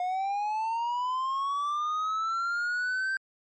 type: linear sweep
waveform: triangle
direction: up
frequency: 715 to 1571 Hz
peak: -25 dBFS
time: 0-3.17 s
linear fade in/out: 2 ms
effects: MP3 32 kbps